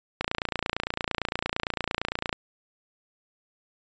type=click train; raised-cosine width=0.3 ms; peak=-10 dBFS; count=62; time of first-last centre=0.21-2.328 s; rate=28.8 Hz; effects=resampled to 16000 Hz